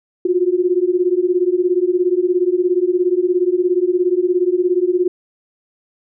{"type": "beating tone pair", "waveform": "sine", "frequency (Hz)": [351.3, 368.3], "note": ["F4", "F#4"], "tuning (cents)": [10, -8], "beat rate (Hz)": 17, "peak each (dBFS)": -16, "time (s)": [0.25, 5.08], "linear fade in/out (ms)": 5, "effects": []}